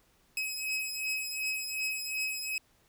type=beating tone pair; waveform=sawtooth; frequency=2550 / 2552.7 Hz; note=D#7 / D#7; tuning=+42 / +44 cents; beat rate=2.7 Hz; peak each=-31 / -33 dBFS; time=0.37-2.58 s; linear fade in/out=2 ms; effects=pink hiss -67 dBFS RMS until 2.88 s